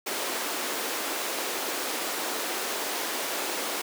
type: high-pass noise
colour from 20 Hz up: pink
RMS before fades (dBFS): -31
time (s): 0.06-3.82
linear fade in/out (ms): 10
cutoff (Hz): 310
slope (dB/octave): 24
effects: none